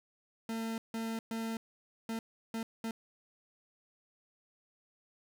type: tone bursts at uneven times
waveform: 40% pulse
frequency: 225.7 Hz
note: A3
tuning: 44 cents sharp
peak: -34 dBFS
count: 6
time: 0.49-0.78 / 0.94-1.19 / 1.31-1.57 / 2.09-2.19 / 2.54-2.63 / 2.84-2.91 s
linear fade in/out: 2 ms
effects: none